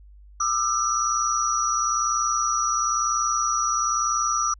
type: tone cluster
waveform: sine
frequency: 1200 / 1321 / 5840 Hz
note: D6 / E6 / F#8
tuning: +37 / +3 / -24 cents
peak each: -25 dBFS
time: 0.4-4.54 s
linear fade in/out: 5 ms
effects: added 50 Hz sine -45 dBFS peak until 4.59 s